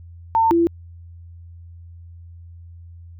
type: tone pair in turn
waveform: sine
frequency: 902 / 337.9 Hz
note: A5 / E4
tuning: +43 / +43 cents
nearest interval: octave + perfect fourth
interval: 1700 cents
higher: first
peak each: -13 dBFS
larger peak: neither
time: 0.35-0.51 / 0.51-0.67 s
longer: neither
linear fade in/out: 0 ms
effects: added 85 Hz sine -38 dBFS peak until 3.19 s